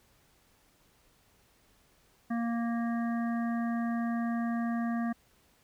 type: harmonic tone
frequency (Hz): 233.1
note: A#3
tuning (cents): 0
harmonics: 1 / 3 / 5 / 7 / 8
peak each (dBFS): -29 / -39 / -43 / -46 / -47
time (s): 2.3-5.13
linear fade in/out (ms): 10
effects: pink hiss -66 dBFS RMS until 5.63 s